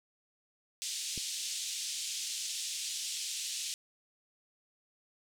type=band-pass noise; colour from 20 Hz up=white; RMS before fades=-38 dBFS; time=0.82-3.74 s; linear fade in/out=0 ms; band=2900 to 8200 Hz; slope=24 dB/octave
type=click; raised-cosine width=3 ms; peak=-30 dBFS; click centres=1.177 s
effects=none